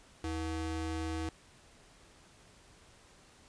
square ring-modulated tone, 201 Hz, G3, 44 cents sharp, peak -32 dBFS, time 0.24-1.29 s, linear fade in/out 2 ms, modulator 121 Hz, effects pink hiss -60 dBFS RMS until 3.48 s + resampled to 22050 Hz

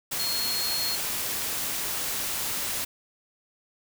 sine tone in noise, 4289 Hz, C8, 42 cents sharp, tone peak -28 dBFS, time 0.19-0.96 s, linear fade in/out 10 ms, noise white, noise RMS -30 dBFS, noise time 0.11-2.85 s, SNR -1 dB, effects none

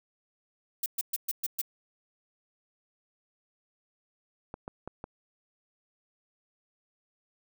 violet noise bursts, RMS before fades -30 dBFS, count 6, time 0.83-1.616 s, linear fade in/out 5 ms, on 31 ms, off 120 ms
clicks, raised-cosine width 1 ms, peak -24 dBFS, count 4, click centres 4.541 / 4.679 / 4.876 / 5.041 s
effects none

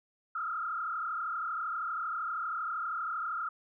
sine tone with frequency modulation, 1327 Hz, E6, 11 cents sharp, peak -32 dBFS, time 0.35-3.49 s, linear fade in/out 5 ms, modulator 32.7 Hz, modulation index 2.5, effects none

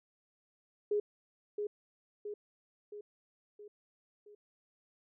sine tone with echo, 415.3 Hz, G#4, in tune, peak -28 dBFS, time 0.91-1 s, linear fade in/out 5 ms, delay 670 ms, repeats 5, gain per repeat -5 dB, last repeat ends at 4.35 s, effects none

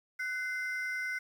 triangle ring-modulated tone, 1785 Hz, A6, 24 cents sharp, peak -28 dBFS, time 0.19-1.19 s, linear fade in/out 10 ms, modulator 290 Hz, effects 10-bit

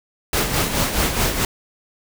pink noise with tremolo, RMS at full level -18 dBFS, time 0.33-1.45 s, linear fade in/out 2 ms, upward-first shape sine, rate 4.7 Hz, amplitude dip 55%, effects none

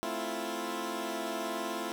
15% pulse chord, F major seventh, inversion first, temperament equal, 220 / 261.6 / 329.6 / 349.2 Hz, A3 / C4 / E4 / F4, 0 / 0 / 0 / 0 cents, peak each -34 / -35 / -32 / -32 dBFS, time 0.03-1.92 s, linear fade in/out 0 ms, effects none

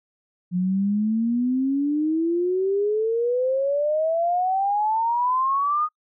sine exponential sweep, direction up, 176.4 to 1244.5 Hz, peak -19 dBFS, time 0.51-5.89 s, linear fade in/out 50 ms, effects noise-tail reverb RT60 0.1 s tail -25 dB re dry

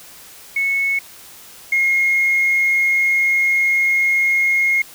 sine tone pair in turn, 2201 / 2149 Hz, C#7 / C7, -13 / +46 cents, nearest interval unison, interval 41 cents, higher first, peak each -15 / -12 dBFS, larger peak second, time 0.56-0.99 / 1.72-4.82 s, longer second, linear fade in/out 5 ms, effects tanh soft clip ceiling -9 dBFS + white hiss -41 dBFS RMS until 4.94 s

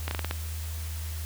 slowing click train, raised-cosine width 0.3 ms, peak -14 dBFS, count 6, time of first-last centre 0.08-0.311 s, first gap 31 ms, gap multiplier 1.2, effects added 79 Hz sine -32 dBFS peak until 1.25 s + white hiss -43 dBFS RMS until 1.25 s

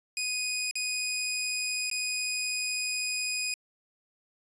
15% pulse tone with dropouts, 2489 Hz, D#7, in tune, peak -22 dBFS, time 0.17-3.54 s, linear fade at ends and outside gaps 1 ms, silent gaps 0.711-0.755 / 1.9-1.913 s, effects resampled to 22050 Hz

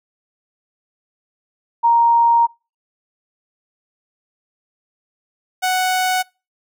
sine / sawtooth tone pair in turn, 934 / 741.3 Hz, A#5 / F#5, +3 / +3 cents, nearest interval major third, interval 400 cents, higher first, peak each -10 / -12 dBFS, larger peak first, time 1.83-2.47 / 5.62-6.23 s, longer first, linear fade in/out 20 ms, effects noise-tail reverb RT60 0.3 s tail -26 dB re dry

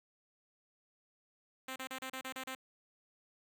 5% pulse tone bursts, 261.6 Hz, C4, in tune, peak -29 dBFS, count 8, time 1.68-2.551 s, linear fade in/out 5 ms, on 80 ms, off 33 ms, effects none

